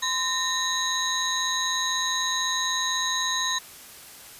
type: tone cluster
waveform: sine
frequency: 1027 / 1831 / 3781 / 3957 / 6530 Hz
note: C6 / A#6 / A#7 / B7 / G#8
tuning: -33 / -32 / +24 / +3 / -30 cents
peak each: -30 dBFS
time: 0.02-3.59 s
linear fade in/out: 10 ms
effects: white hiss -45 dBFS RMS until 4.39 s + resampled to 32000 Hz